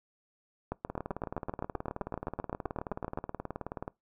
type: two click trains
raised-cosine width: 1 ms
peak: -22 / -19 dBFS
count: 57 / 20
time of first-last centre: 0.9-3.879 / 0.72-3.175 s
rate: 18.8 / 7.74 Hz
effects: noise-tail reverb RT60 0.2 s tail -23 dB re dry